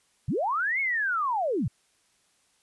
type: linear two-way sweep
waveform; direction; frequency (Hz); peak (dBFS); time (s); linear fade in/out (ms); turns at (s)
sine; up then down; 87.31 to 2219 to 87.31; -24; 0.28-1.68; 5; 0.8
effects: white hiss -67 dBFS RMS until 2.62 s + resampled to 24000 Hz